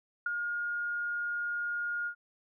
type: tone with ADSR envelope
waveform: sine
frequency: 1425 Hz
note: F6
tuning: 34 cents sharp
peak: -26 dBFS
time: 0.26-2.15 s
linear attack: 4 ms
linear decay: 15 ms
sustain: -5 dB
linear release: 85 ms
effects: none